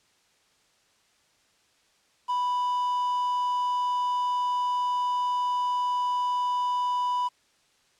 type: tone with quantisation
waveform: triangle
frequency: 987.8 Hz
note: B5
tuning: in tune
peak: -22 dBFS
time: 2.28-7.29 s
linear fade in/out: 20 ms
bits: 8
effects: white hiss -65 dBFS RMS until 7.99 s + low-pass 7000 Hz 12 dB/octave